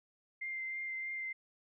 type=tone with vibrato; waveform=sine; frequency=2093 Hz; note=C7; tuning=in tune; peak=-37 dBFS; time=0.41-1.33 s; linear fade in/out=10 ms; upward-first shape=triangle; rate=3.2 Hz; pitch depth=16 cents each way; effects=none